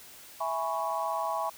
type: chord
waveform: sine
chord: C# minor seventh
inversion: first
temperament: equal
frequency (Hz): 659.3 / 830.6 / 987.8 / 1108.7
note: E5 / G#5 / B5 / C#6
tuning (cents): 0 / 0 / 0 / 0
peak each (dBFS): -34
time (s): 0.4-1.5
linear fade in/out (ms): 10
effects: white hiss -50 dBFS RMS until 1.57 s